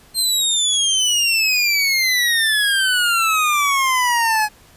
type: exponential sweep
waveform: 25% pulse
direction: down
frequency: 4198 to 838 Hz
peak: -11 dBFS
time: 0.14-4.49 s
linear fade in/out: 50 ms
effects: pink hiss -49 dBFS RMS until 4.76 s + resampled to 32000 Hz